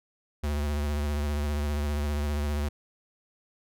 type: tone with vibrato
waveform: square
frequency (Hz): 73.42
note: D2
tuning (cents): 0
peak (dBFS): -27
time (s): 0.43-2.69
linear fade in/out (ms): 10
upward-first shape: triangle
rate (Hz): 15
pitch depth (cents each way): 50
effects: none